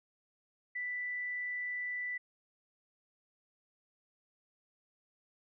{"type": "tone", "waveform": "sine", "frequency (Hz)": 1979, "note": "B6", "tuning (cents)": 3, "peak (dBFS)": -35, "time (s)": [0.75, 2.18], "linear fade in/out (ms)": 10, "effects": []}